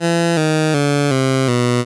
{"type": "tone with pitch steps", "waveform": "15% pulse", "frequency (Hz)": [168.9, 155.78, 143.68, 132.52, 122.22], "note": ["E3", "D#3", "D3", "C3", "B2"], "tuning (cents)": [42, 2, -38, 22, -18], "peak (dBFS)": -7, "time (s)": [0, 1.85], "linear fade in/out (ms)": 50, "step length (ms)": 370, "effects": ["resampled to 24000 Hz"]}